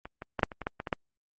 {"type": "clicks", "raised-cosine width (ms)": 0.5, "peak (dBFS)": [-24, -23, -14, -6, -25, -21, -15, -19, -19, -11], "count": 10, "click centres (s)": [0.055, 0.221, 0.393, 0.432, 0.518, 0.617, 0.669, 0.801, 0.872, 0.928], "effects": ["Opus 24 kbps"]}